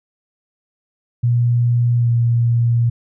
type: tone with pitch glide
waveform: sine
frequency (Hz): 120 to 118.01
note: B2 to A#2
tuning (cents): -49 to +22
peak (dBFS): -12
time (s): 1.23-2.9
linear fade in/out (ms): 10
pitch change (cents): -29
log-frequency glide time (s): 1.97-2.1
effects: none